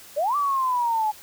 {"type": "exponential two-way sweep", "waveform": "sine", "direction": "up then down", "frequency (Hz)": [548, 1174.7, 841], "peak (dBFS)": -20, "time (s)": [0.16, 1.12], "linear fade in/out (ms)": 20, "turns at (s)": 0.36, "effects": ["white hiss -46 dBFS RMS until 1.22 s"]}